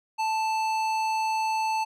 sine tone with tanh clipping, 880 Hz, A5, in tune, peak -26 dBFS, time 0.18-1.85 s, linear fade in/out 20 ms, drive 16 dB, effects none

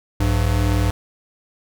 square tone pair together, 59.67 / 100.1 Hz, A#1 / G2, +41 / +37 cents, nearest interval major sixth, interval 896 cents, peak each -20 / -19 dBFS, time 0.2-0.91 s, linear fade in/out 5 ms, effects none

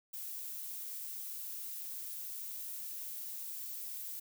violet noise, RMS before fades -43 dBFS, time 0.13-4.2 s, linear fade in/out 10 ms, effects none

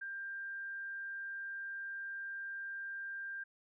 sine tone, 1590 Hz, G6, 24 cents sharp, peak -40 dBFS, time 0.01-3.44 s, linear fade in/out 10 ms, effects none

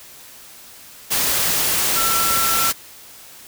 sine tone in noise, 1345 Hz, E6, 34 cents sharp, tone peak -21 dBFS, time 1.96-2.71 s, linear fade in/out 20 ms, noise white, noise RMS -19 dBFS, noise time 1.1-2.73 s, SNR -5 dB, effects white hiss -42 dBFS RMS until 3.47 s

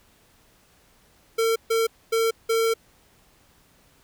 square tone bursts at uneven times, 453 Hz, A#4, 50 cents flat, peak -20 dBFS, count 4, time 1.38-1.56 / 1.7-1.87 / 2.12-2.31 / 2.49-2.74 s, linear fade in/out 10 ms, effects pink hiss -59 dBFS RMS until 4.03 s

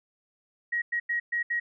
sine tone bursts at uneven times, 1896 Hz, A#6, 29 cents sharp, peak -25 dBFS, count 5, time 0.72-0.82 / 0.92-1 / 1.09-1.2 / 1.32-1.43 / 1.5-1.6 s, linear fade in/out 10 ms, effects none

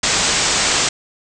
white low-pass noise, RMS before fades -17 dBFS, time 0.03-0.89 s, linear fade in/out 5 ms, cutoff 8200 Hz, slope 96 dB/octave, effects none

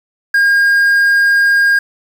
triangle tone with quantisation, 1619 Hz, G#6, 45 cents flat, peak -6 dBFS, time 0.34-1.79 s, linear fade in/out 5 ms, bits 6, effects none

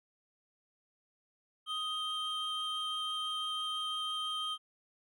triangle tone pair together, 1250 / 3153 Hz, D#6 / G7, +8 / +9 cents, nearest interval octave + major third, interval 1601 cents, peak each -37 / -34 dBFS, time 1.66-4.58 s, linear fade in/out 50 ms, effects none

